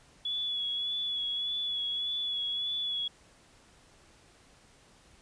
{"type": "tone with vibrato", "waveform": "sine", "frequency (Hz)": 3397, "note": "G#7", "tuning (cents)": 38, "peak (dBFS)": -30, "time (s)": [0.25, 3.08], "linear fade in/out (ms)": 5, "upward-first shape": "sine", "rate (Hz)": 1.7, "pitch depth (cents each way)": 28, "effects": ["pink hiss -60 dBFS RMS until 5.21 s", "resampled to 22050 Hz"]}